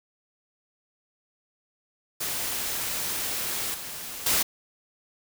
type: noise with level steps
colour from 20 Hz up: white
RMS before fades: -30 / -37 / -23 dBFS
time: 2.2-4.43 s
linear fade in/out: 10 ms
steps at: 3.74 / 4.26 s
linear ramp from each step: 5 ms
effects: none